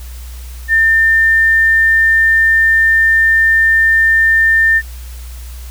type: tone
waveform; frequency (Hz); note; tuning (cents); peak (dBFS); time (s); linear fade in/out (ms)
sine; 1800; A6; +39; -7; 0.68-4.82; 50
effects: added 61 Hz sine -26 dBFS peak until 5.7 s + white hiss -39 dBFS RMS until 5.7 s